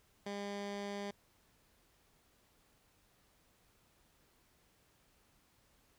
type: tone with low-pass filter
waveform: 15% pulse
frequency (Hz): 201.9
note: G#3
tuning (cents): -49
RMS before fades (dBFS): -42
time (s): 0.26-1.11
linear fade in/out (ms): 5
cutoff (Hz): 5700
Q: 0.9
effects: pink hiss -71 dBFS RMS until 5.98 s